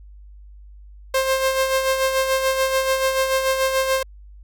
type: tone with tremolo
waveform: sawtooth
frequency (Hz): 529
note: C5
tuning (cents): +19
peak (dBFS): -12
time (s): 1.14-4.03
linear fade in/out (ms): 5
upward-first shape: sine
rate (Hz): 6.9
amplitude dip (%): 50
effects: added 50 Hz sine -40 dBFS peak until 4.43 s